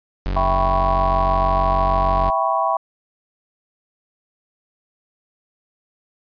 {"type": "tone", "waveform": "40% pulse", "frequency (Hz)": 46.55, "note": "F#1", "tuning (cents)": 11, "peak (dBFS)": -19, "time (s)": [0.26, 2.3], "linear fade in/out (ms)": 0}
{"type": "chord", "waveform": "sine", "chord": "C# half-diminished seventh", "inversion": "first", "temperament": "equal", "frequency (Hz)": [659.3, 784, 987.8, 1108.7], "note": ["E5", "G5", "B5", "C#6"], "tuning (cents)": [0, 0, 0, 0], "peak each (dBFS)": -22, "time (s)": [0.36, 2.77], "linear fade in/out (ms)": 5}
{"effects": ["resampled to 11025 Hz"]}